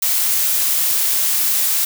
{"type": "noise", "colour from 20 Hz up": "blue", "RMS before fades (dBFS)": -17, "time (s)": [0.02, 1.85], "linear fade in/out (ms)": 5, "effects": []}